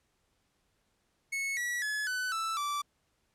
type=tone with pitch steps; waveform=45% pulse; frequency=2198 / 1935.7 / 1704.7 / 1501.3 / 1322.1 / 1164.3 Hz; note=C#7 / B6 / G#6 / F#6 / E6 / D6; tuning=-15 / -35 / +45 / +25 / +5 / -15 cents; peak=-31 dBFS; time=1.32-2.82 s; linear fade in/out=10 ms; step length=250 ms; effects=pink hiss -75 dBFS RMS until 3.34 s + low-pass 11000 Hz 12 dB/octave